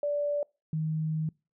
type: tone pair in turn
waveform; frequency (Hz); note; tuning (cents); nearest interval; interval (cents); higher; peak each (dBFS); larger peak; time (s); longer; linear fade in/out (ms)
sine; 582 / 157.03; D5 / D#3; -16 / +16; octave + major seventh; 2268; first; -26 / -27; first; 0.03-0.43 / 0.73-1.29; second; 2
effects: noise-tail reverb RT60 0.3 s tail -26 dB re dry